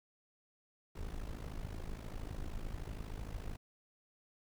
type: noise with amplitude modulation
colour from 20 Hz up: brown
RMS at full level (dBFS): -39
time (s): 0.95-3.57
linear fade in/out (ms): 10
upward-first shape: sine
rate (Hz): 53.1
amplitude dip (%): 80
effects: none